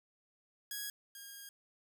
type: tone pair in turn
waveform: 5% pulse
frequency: 1656 / 1625.7 Hz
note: G#6 / G#6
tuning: -5 / -37 cents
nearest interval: unison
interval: 32 cents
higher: first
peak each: -28 / -37 dBFS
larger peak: first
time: 0.71-0.9 / 1.15-1.49 s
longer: second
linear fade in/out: 2 ms
effects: none